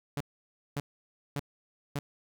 sawtooth tone bursts, 143.4 Hz, D3, 41 cents flat, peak -27 dBFS, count 4, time 0.17-1.99 s, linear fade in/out 0 ms, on 35 ms, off 560 ms, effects none

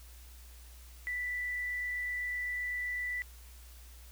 sine tone with frequency modulation, 1975.5 Hz, B6, in tune, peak -33 dBFS, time 1.07-3.22 s, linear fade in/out 0 ms, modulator 27.8 Hz, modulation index 0.47, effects added 60 Hz sine -50 dBFS peak until 4.11 s + white hiss -58 dBFS RMS until 4.11 s

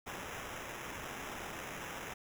white noise with sample-and-hold, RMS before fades -44 dBFS, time 0.06-2.14 s, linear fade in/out 10 ms, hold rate 4410 Hz, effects none

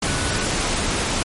sine tone in noise, 1480 Hz, F#6, in tune, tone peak -32 dBFS, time 0.07-0.45 s, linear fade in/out 5 ms, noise pink, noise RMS -22 dBFS, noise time 0.02-1.23 s, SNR -13 dB, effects MP3 48 kbps

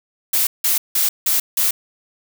blue noise bursts, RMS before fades -17 dBFS, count 5, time 0.33-1.71 s, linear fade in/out 5 ms, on 140 ms, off 170 ms, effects none

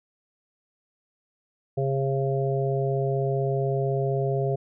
harmonic tone, 135.8 Hz, C#3, 35 cents flat, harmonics 1 / 3 / 4 / 5, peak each -25 / -27 / -32 / -31 dBFS, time 1.77-4.56 s, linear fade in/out 10 ms, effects none

